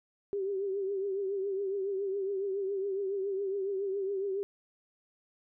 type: tone with vibrato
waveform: sine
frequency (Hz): 392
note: G4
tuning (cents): 0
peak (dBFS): -30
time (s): 0.33-4.43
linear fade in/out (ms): 0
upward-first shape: triangle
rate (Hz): 7.2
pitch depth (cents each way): 77
effects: none